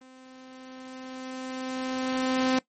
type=tone with level ramp; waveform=sawtooth; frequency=258.9 Hz; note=C4; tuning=18 cents flat; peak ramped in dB=-46 to -17 dBFS; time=0.01-2.59 s; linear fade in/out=5 ms; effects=noise-tail reverb RT60 0.1 s tail -18 dB re dry + MP3 32 kbps